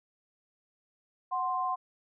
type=tone pair together; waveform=sine; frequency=740 / 1046.5 Hz; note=F#5 / C6; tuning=0 / 0 cents; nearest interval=tritone; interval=600 cents; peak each=-32 / -30 dBFS; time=1.31-1.76 s; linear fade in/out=20 ms; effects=none